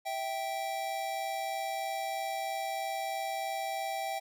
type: tone pair together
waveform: square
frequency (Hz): 656.9 / 780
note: E5 / G5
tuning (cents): -6 / -9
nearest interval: minor third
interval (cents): 297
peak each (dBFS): -39 / -35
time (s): 0.05-4.2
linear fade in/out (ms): 20
effects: none